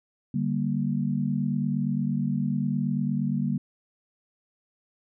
sine chord, G minor, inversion second, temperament just, 147 / 196 / 235.2 Hz, D3 / G3 / Bb3, +2 / 0 / +16 cents, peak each -28 dBFS, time 0.34-3.58 s, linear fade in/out 5 ms, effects none

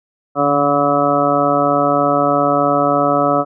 harmonic tone with a mistuned harmonic, 143.2 Hz, D3, 43 cents flat, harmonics 1 / 2 / 3 / 4 / 5 / 7 / 8 / 9, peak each -26 / -19 / -23 / -17 / -18 / -27 / -22 / -18 dBFS, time 0.35-3.45 s, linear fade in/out 50 ms, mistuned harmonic 1, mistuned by +52 cents, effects none

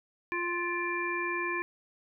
harmonic tone with a mistuned harmonic, 349.2 Hz, F4, in tune, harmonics 1 / 3 / 5 / 7, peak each -35 / -35 / -35 / -35 dBFS, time 0.32-1.62 s, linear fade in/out 0 ms, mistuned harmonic 7, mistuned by -50 cents, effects none

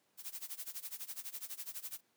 blue noise with tremolo, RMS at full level -42 dBFS, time 0.17-2.01 s, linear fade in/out 50 ms, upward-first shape sine, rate 12 Hz, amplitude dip 90%, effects pink hiss -75 dBFS RMS until 2.16 s + high-pass 200 Hz 12 dB/octave

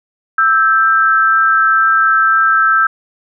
sine tone pair together, 1318.5 / 1575.5 Hz, E6 / G6, 0 / +8 cents, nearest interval minor third, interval 308 cents, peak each -10 / -12 dBFS, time 0.38-2.87 s, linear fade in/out 5 ms, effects none

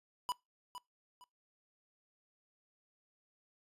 square tone with echo, 987.8 Hz, B5, in tune, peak -34 dBFS, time 0.29-0.32 s, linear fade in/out 0 ms, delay 460 ms, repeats 2, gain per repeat -11 dB, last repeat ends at 1.24 s, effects noise-tail reverb RT60 0.2 s tail -23 dB re dry + resampled to 32000 Hz

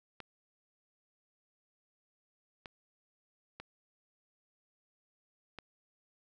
clicks, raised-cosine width 0.3 ms, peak -28 dBFS, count 4, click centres 0.203 / 2.658 / 3.6 / 5.587 s, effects none

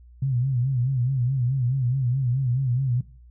sine tone with vibrato, 128.3 Hz, C3, 34 cents flat, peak -20 dBFS, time 0.22-3.01 s, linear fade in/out 5 ms, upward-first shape sine, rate 4.7 Hz, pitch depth 120 cents each way, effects noise-tail reverb RT60 0.4 s tail -17 dB re dry + added 60 Hz sine -46 dBFS peak until 3.3 s

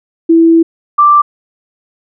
sine tone pair in turn, 330 / 1176 Hz, E4 / D6, +2 / +2 cents, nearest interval octave + minor seventh, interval 2200 cents, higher second, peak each -3 dBFS, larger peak neither, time 0.29-0.63 / 0.98-1.22 s, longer first, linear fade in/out 10 ms, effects none

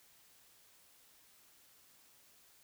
silence, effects white hiss -65 dBFS RMS until 2.63 s

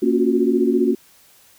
sine chord, Gb major seventh, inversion first, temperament equal with one note detuned, 233.1 / 277.2 / 355.1 / 370 Hz, Bb3 / Db4 / F4 / Gb4, 0 / 0 / +29 / 0 cents, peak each -20 dBFS, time 0.02-0.95 s, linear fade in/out 10 ms, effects white hiss -52 dBFS RMS until 1.58 s

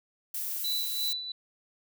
violet noise, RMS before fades -34 dBFS, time 0.34-1.13 s, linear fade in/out 5 ms
sine tone with tremolo, 3974 Hz, B7, 10 cents sharp, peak -28 dBFS, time 0.64-1.32 s, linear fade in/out 5 ms, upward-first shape sine, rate 2.9 Hz, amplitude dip 60%
effects none

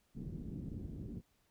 white low-pass noise, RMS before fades -44 dBFS, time 0.14-1.22 s, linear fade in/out 50 ms, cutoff 260 Hz, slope 24 dB/octave, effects pink hiss -75 dBFS RMS until 1.5 s

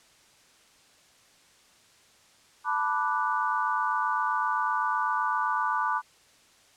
sine chord, B minor seventh, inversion third, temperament equal, 880 / 987.8 / 1174.7 / 1480 Hz, A5 / B5 / D6 / F#6, 0 / 0 / 0 / 0 cents, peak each -31 / -29 / -29 / -32 dBFS, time 2.64-6.02 s, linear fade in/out 50 ms, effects white hiss -59 dBFS RMS until 6.76 s + low-pass 8000 Hz 12 dB/octave

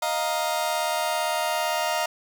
sawtooth chord, Eb suspended second, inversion none, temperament just, 622.3 / 700 / 933.4 Hz, Eb5 / F5 / Bb5, 0 / +4 / +2 cents, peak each -24 dBFS, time 0.02-2.06 s, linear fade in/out 5 ms, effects none

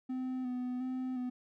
triangle tone with vibrato, 253.3 Hz, B3, 44 cents sharp, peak -32 dBFS, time 0.09-1.3 s, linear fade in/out 10 ms, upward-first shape square, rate 1.4 Hz, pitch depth 24 cents each way, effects none

